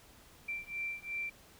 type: beating tone pair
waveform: sine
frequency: 2349 / 2351.8 Hz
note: D7 / D7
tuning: 0 / +2 cents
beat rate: 2.8 Hz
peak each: -40 / -40 dBFS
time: 0.48-1.3 s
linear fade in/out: 10 ms
effects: pink hiss -59 dBFS RMS until 1.59 s